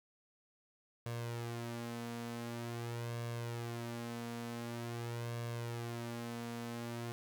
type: tone with flanger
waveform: sawtooth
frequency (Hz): 117.8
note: A#2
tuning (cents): +19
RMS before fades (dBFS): -42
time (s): 1.06-7.12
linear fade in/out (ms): 0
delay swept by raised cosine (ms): 1.8 to 4.1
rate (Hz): 0.46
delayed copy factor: +0.55
effects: none